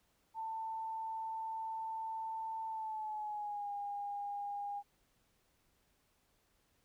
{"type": "tone with pitch glide", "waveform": "sine", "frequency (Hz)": [891, 812.3], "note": ["A5", "G#5"], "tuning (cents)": [22, -39], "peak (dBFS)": -38, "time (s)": [0.34, 4.83], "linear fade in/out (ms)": 50, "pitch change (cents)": -161, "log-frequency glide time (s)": [2.67, 3.71], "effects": ["pink hiss -75 dBFS RMS until 6.84 s"]}